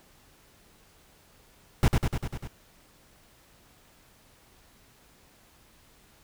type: noise with echo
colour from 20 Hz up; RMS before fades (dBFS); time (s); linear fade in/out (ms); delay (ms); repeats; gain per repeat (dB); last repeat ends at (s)
brown; -19; 1.83-1.88; 0; 99; 6; -3; 2.474
effects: pink hiss -59 dBFS RMS until 6.23 s